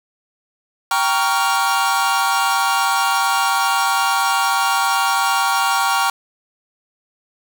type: chord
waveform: 45% pulse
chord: G half-diminished seventh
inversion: none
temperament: equal with one note detuned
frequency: 784 / 932.3 / 1119.7 / 1396.9 Hz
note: G5 / Bb5 / Db6 / F6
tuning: 0 / 0 / +17 / 0 cents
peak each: -21 dBFS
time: 0.91-6.1 s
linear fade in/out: 2 ms
effects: none